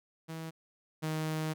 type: tone pair in turn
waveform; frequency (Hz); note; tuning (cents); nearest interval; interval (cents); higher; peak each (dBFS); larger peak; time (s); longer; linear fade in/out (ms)
sawtooth; 161.6 / 156.73; E3 / D#3; -34 / +13; minor second; 53; first; -35 / -28; second; 0.28-0.51 / 1.02-1.54; second; 20
effects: none

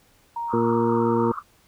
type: tone with pitch glide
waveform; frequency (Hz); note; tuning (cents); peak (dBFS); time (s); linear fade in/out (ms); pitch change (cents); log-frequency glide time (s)
sine; 935 to 926.4; A#5 to A#5; +5 to -11; -26; 0.36-1.32; 5; -16; 0.79-1.2
type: band-pass noise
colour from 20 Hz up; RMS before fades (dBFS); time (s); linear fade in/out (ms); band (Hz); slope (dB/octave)
white; -34; 0.47-1.43; 50; 1100 to 1300; 96
type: harmonic tone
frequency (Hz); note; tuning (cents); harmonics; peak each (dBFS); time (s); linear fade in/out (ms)
116.54; A#2; 0; 1 / 2 / 3 / 4; -29 / -23 / -24 / -24; 0.53-1.32; 5
effects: pink hiss -59 dBFS RMS until 1.67 s

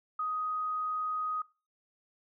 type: tone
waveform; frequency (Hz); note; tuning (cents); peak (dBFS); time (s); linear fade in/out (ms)
sine; 1251; D#6; +9; -30; 0.19-1.42; 5
effects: noise-tail reverb RT60 0.3 s tail -21 dB re dry

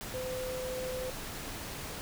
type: tone in noise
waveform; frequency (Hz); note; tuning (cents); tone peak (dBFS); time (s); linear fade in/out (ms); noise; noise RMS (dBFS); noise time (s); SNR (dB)
sine; 511; C5; -41; -35; 0.14-1.1; 0; pink; -41; 0.01-2.01; +3
effects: none

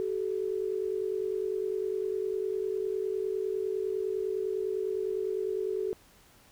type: tone pair together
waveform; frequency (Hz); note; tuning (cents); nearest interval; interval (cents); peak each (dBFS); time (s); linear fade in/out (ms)
sine; 380.2 / 430.1; F#4 / A4; +47 / -39; major second; 214; -31 / -32; 0-5.93; 0
effects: pink hiss -59 dBFS RMS until 6.51 s

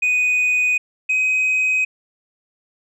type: tone pair in turn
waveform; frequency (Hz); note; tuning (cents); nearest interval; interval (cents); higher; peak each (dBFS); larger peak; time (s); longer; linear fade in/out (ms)
sine; 2489 / 2521; D#7 / D#7; 0 / +22; unison; 22; second; -12 / -13; first; 0.02-0.78 / 1.09-1.85; neither; 10
effects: tanh soft clip ceiling -14 dBFS

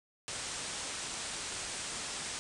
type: low-pass noise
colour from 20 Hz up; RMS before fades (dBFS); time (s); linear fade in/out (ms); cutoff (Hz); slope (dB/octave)
white; -40; 0.28-2.39; 0; 9400; 96
effects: none

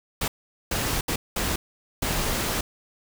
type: noise bursts at uneven times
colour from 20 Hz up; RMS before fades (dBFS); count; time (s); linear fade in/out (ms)
pink; -26; 5; 0.21-0.28 / 0.71-1.01 / 1.08-1.16 / 1.36-1.56 / 2.02-2.61; 5
effects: none

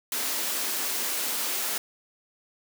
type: high-pass noise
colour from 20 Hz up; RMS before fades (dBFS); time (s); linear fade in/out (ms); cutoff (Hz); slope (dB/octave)
white; -29; 0.12-1.78; 2; 210; 96
effects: none

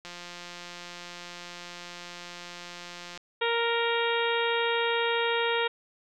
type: click train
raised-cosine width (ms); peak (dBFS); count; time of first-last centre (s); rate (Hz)
0.2; -24; 548; 0.05-3.176; 175
type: harmonic tone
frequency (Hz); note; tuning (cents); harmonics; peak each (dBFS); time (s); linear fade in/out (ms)
466.2; A#4; 0; 1 / 2 / 3 / 4 / 5 / 6 / 7 / 8; -28 / -31 / -33 / -34 / -35 / -36 / -36 / -37; 3.41-5.68; 10
effects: none

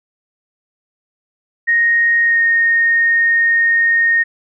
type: tone with pitch glide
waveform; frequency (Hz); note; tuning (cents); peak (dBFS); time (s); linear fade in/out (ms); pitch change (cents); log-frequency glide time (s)
sine; 1864.7 to 1849.7; A#6 to A#6; 0 to -14; -10; 1.67-4.24; 20; -14; 2.24-2.4
effects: none

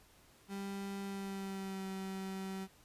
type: tone with pitch glide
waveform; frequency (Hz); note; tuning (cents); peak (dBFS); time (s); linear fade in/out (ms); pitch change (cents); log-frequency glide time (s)
35% pulse; 197.4 to 191.45; G3 to G3; +12 to -41; -38; 0.48-2.68; 50; -53; 1.04-1.86
effects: pink hiss -64 dBFS RMS until 2.84 s + resampled to 32000 Hz

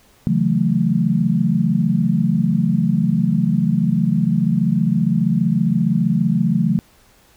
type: chord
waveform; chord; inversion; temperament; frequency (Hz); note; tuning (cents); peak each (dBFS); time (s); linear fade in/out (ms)
sine; F# minor seventh; second; equal; 138.59 / 164.81 / 185 / 220; C#3 / E3 / F#3 / A3; 0 / 0 / 0 / 0; -22 / -19 / -19 / -19; 0.27-6.79; 0
effects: pink hiss -53 dBFS RMS until 7.36 s

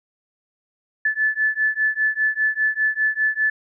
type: beating tone pair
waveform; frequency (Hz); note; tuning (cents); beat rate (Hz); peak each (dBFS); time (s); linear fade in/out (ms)
sine; 1736 / 1741; A6 / A6; -24 / -19; 5; -21; 1.05-3.5; 5
effects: none

